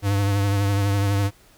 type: tone with vibrato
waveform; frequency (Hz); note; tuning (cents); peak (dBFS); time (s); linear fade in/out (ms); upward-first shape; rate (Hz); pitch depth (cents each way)
square; 100; G2; +35; -19; 0.02-1.31; 50; triangle; 12; 39
effects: pink hiss -54 dBFS RMS until 1.57 s